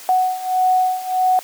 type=beating tone pair; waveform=sine; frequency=740 / 741.6 Hz; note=F#5 / F#5; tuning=0 / +4 cents; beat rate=1.6 Hz; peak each=-19 / -16 dBFS; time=0.09-1.39 s; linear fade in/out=0 ms; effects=white hiss -38 dBFS RMS until 1.43 s + high-pass 400 Hz 12 dB/octave